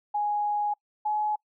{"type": "tone pair in turn", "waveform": "sine", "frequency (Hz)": [830.6, 846.1], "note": ["G#5", "G#5"], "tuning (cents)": [0, 32], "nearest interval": "unison", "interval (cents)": 32, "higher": "second", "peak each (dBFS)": -24, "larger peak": "neither", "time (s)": [[0.14, 0.74], [1.05, 1.36]], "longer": "first", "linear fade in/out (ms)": 10, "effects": ["noise-tail reverb RT60 0.1 s tail -25 dB re dry"]}